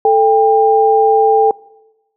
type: tone pair together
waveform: sine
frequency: 440 / 797.2 Hz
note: A4 / G5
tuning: 0 / +29 cents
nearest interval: minor seventh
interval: 1029 cents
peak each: -10 dBFS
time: 0.05-1.51 s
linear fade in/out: 2 ms
effects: noise-tail reverb RT60 1.0 s tail -23 dB re dry